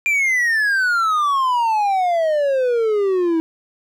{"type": "exponential sweep", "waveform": "triangle", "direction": "down", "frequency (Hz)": [2400, 320], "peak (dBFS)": -13, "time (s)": [0.06, 3.4], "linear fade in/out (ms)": 0, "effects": []}